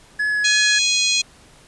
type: tone with vibrato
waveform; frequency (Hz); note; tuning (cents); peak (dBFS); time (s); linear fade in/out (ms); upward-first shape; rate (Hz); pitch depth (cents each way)
triangle; 1694; G#6; +34; -16; 0.19-0.79; 10; triangle; 3.2; 9
type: harmonic tone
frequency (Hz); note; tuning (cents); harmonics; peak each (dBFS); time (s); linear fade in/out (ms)
830.6; G#5; 0; 3 / 4 / 5 / 6 / 7 / 8 / 9 / 10; -22 / -23 / -20 / -32 / -29 / -23 / -32 / -34; 0.44-1.22; 10
effects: pink hiss -49 dBFS RMS until 1.67 s + resampled to 24000 Hz